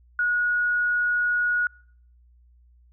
sine tone, 1453 Hz, F#6, 32 cents flat, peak -20 dBFS, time 0.19-1.67 s, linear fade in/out 2 ms, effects noise-tail reverb RT60 0.6 s tail -26 dB re dry + added 60 Hz sine -53 dBFS peak until 2.92 s

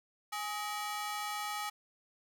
sawtooth ring-modulated tone, 1048 Hz, C6, 2 cents sharp, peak -29 dBFS, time 0.32-1.7 s, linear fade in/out 10 ms, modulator 217 Hz, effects none

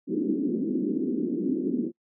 pink band-pass noise, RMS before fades -27 dBFS, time 0.07-1.92 s, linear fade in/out 50 ms, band 210 to 370 Hz, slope 48 dB/octave, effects noise-tail reverb RT60 0.1 s tail -26 dB re dry

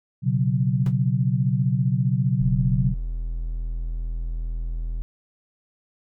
sine chord, B suspended second, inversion none, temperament equal, 123.47 / 138.59 / 185 Hz, B2 / C#3 / F#3, 0 / 0 / 0 cents, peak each -22 / -22 / -25 dBFS, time 0.22-2.95 s, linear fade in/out 50 ms
brown noise with exponential decay, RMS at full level -27 dBFS, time 0.86-0.95 s, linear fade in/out 2 ms, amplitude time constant 19 ms
triangle tone, 41.15 Hz, E1, 2 cents flat, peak -23 dBFS, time 2.41-5.02 s, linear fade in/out 0 ms
effects none

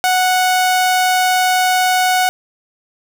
sawtooth tone, 738 Hz, F#5, 5 cents flat, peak -8 dBFS, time 0.04-2.29 s, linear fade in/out 0 ms, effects none

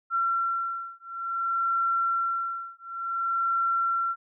sine beating tone pair, 1360 / 1360.56 Hz, F6 / F6, -46 / -46 cents, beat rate 0.56 Hz, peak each -28 dBFS, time 0.1-4.16 s, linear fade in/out 50 ms, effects none

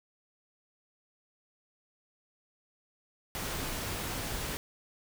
pink noise, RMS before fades -36 dBFS, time 3.35-4.57 s, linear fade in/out 0 ms, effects none

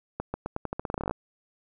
accelerating click train, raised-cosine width 1 ms, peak -16 dBFS, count 17, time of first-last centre 0.2-1.11 s, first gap 140 ms, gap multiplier 0.86, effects none

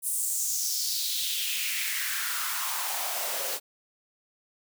white noise with high-pass filter sweep, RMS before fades -30 dBFS, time 0.02-3.6 s, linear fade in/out 50 ms, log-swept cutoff 9800 to 470 Hz, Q 3.1, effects none

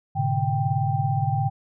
sine tone cluster, 107.9 / 129.1 / 146.7 / 786 Hz, A2 / C3 / D3 / G5, -33 / -23 / -2 / +4 cents, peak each -26 dBFS, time 0.15-1.5 s, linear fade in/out 20 ms, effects none

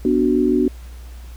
sine chord, B minor, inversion none, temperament equal, 246.9 / 293.7 / 370 Hz, B3 / D4 / F#4, 0 / 0 / 0 cents, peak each -18 dBFS, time 0.05-0.68 s, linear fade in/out 2 ms, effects added 60 Hz sine -33 dBFS peak until 1.36 s + pink hiss -48 dBFS RMS until 1.36 s

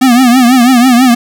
square tone with vibrato, 249 Hz, B3, 14 cents sharp, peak -4 dBFS, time 0.01-1.15 s, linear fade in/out 10 ms, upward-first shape triangle, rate 6.1 Hz, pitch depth 130 cents each way, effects none

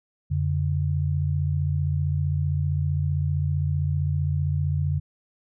sine tone pair together, 88.31 / 143.7 Hz, F2 / D3, +20 / -37 cents, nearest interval minor sixth, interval 843 cents, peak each -24 dBFS, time 0.3-5 s, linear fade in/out 20 ms, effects none

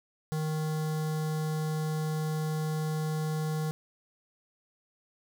square tone with notch filter, 155.56 Hz, D#3, in tune, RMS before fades -31 dBFS, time 0.32-3.71 s, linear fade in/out 0 ms, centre 2500 Hz, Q 1.3, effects none

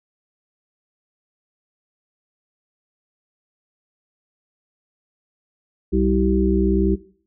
harmonic tone with a mistuned harmonic, 64.2 Hz, C2, 32 cents flat, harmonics 1 / 3 / 5 / 6, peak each -21 / -21 / -21 / -21 dBFS, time 5.92-6.96 s, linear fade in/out 20 ms, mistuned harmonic 5, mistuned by +17 cents, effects noise-tail reverb RT60 0.5 s tail -18 dB re dry

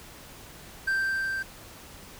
triangle tone with level ramp, 1568 Hz, G6, in tune, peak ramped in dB -21 to -27 dBFS, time 0.87-1.43 s, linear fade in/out 10 ms, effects pink hiss -47 dBFS RMS until 2.19 s

